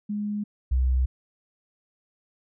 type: tone pair in turn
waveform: sine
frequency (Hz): 207.7 / 63.93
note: G#3 / C2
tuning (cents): 0 / -40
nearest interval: octave + minor sixth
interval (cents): 2040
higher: first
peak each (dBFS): -26 / -19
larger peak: second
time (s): 0.09-0.44 / 0.71-1.06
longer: neither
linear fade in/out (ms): 10
effects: none